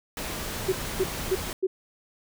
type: noise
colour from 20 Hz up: pink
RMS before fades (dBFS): -33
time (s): 0.17-1.53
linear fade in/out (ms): 2
type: tone bursts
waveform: sine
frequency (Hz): 377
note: F#4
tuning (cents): +32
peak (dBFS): -20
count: 4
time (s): 0.68-1.67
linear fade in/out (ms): 10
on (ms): 45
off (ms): 270
effects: none